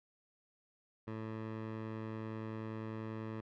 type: tone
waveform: 15% pulse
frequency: 110.3 Hz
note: A2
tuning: 5 cents sharp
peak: -34 dBFS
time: 1.07-3.41 s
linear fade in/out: 10 ms
effects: low-pass 2000 Hz 12 dB/octave